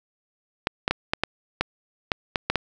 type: clicks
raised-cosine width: 0.3 ms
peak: -5 dBFS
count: 10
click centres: 0.671 / 0.879 / 0.91 / 1.135 / 1.236 / 1.61 / 2.118 / 2.358 / 2.5 / 2.557 s
effects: none